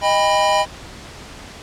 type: chord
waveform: square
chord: Eb augmented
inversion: none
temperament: equal with one note detuned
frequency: 622.3 / 801.4 / 987.8 Hz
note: Eb5 / G5 / B5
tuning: 0 / +38 / 0 cents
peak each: -19 dBFS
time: 0.01-0.66 s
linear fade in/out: 50 ms
effects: pink hiss -37 dBFS RMS until 1.62 s + low-pass 7000 Hz 12 dB/octave